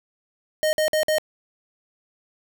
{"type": "tone bursts", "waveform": "square", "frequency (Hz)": 619, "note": "D#5", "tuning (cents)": -9, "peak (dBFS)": -19, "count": 4, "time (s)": [0.63, 1.183], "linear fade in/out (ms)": 0, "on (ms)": 100, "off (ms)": 51, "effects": []}